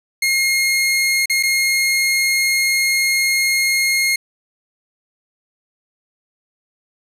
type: tone with dropouts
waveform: sawtooth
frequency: 2143 Hz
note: C7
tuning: 41 cents sharp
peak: -11 dBFS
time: 0.22-4.16 s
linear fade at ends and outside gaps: 5 ms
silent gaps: 1.258-1.297 / 1.428-1.433 s
effects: resampled to 32000 Hz + 8-bit